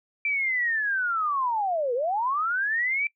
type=linear two-way sweep; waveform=sine; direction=down then up; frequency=2349 to 462.4 to 2349 Hz; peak=-23 dBFS; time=0.25-3.07 s; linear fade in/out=2 ms; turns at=1.94 s; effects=noise-tail reverb RT60 0.1 s tail -23 dB re dry

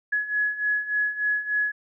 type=beating tone pair; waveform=sine; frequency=1687 / 1690.4 Hz; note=G#6 / G#6; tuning=+27 / +30 cents; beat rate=3.4 Hz; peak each=-28 / -24 dBFS; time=0.12-1.72 s; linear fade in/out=10 ms; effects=none

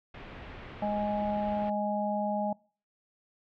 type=low-pass noise; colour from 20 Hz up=pink; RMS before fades=-45 dBFS; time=0.14-1.7 s; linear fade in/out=5 ms; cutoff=3000 Hz; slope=24 dB/octave
type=harmonic tone; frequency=207.7 Hz; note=G#3; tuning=in tune; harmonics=1 / 3 / 4; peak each=-32 / -32 / -32 dBFS; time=0.82-2.53 s; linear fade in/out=5 ms
effects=noise-tail reverb RT60 0.4 s tail -24 dB re dry

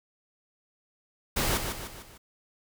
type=noise with echo; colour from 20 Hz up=pink; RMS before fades=-27 dBFS; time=1.36-1.58 s; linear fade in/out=10 ms; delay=150 ms; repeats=4; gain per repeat=-6 dB; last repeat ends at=2.18 s; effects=none

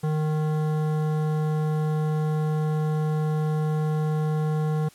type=tone with hard clipping; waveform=triangle; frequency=154.1 Hz; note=D#3; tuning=16 cents flat; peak=-24 dBFS; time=0.03-4.89 s; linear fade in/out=10 ms; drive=18 dB; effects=white hiss -54 dBFS RMS until 4.94 s + low-pass 12000 Hz 12 dB/octave

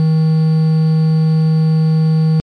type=tone with quantisation; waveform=triangle; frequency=158.5 Hz; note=D#3; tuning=32 cents sharp; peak=-7 dBFS; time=0-2.4 s; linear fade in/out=0 ms; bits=5; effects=low-pass 4000 Hz 12 dB/octave + MP3 64 kbps

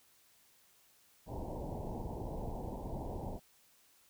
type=low-pass noise; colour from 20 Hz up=pink; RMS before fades=-41 dBFS; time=1.26-3.4 s; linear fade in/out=50 ms; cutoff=960 Hz; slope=96 dB/octave; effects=white hiss -67 dBFS RMS until 4.09 s

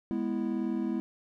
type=chord; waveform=triangle; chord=E major; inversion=first; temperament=equal; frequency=207.7 / 246.9 / 329.6 Hz; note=G#3 / B3 / E4; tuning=0 / 0 / 0 cents; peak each=-31 dBFS; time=0.11-1 s; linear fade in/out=0 ms; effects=none

